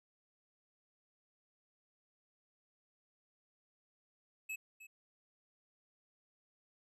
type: tone with echo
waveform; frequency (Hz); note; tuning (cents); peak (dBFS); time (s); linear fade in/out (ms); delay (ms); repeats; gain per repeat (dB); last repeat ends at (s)
square; 2588; E7; -32; -40; 4.49-4.56; 10; 310; 1; -13; 4.87
effects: resampled to 32000 Hz